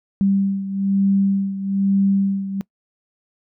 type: beating tone pair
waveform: sine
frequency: 196 / 197.1 Hz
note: G3 / G3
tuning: 0 / +10 cents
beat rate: 1.1 Hz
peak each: -17 / -22 dBFS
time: 0.21-2.61 s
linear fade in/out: 0 ms
effects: noise-tail reverb RT60 0.1 s tail -23 dB re dry